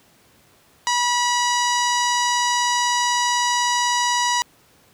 sawtooth tone with low-pass filter, 972 Hz, B5, 28 cents flat, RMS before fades -20 dBFS, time 0.87-4.42 s, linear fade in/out 0 ms, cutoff 6400 Hz, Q 2.3, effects pink hiss -55 dBFS RMS until 4.93 s + high-pass 80 Hz 12 dB/octave

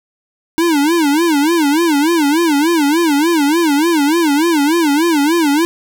square tone with vibrato, 311.5 Hz, D#4, 2 cents sharp, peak -11 dBFS, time 0.58-5.65 s, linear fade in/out 0 ms, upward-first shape sine, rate 3.4 Hz, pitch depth 180 cents each way, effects none

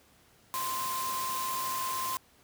sine tone in noise, 1043 Hz, C6, 6 cents flat, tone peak -32 dBFS, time 0.54-2.17 s, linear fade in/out 0 ms, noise white, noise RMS -37 dBFS, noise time 0.54-2.17 s, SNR +2 dB, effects pink hiss -62 dBFS RMS until 2.43 s + high-pass 60 Hz 12 dB/octave

